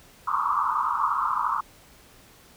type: band-pass noise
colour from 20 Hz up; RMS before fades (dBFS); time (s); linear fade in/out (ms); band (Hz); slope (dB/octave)
white; -25; 0.27-1.61; 10; 920 to 1300; 96
effects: pink hiss -53 dBFS RMS until 2.56 s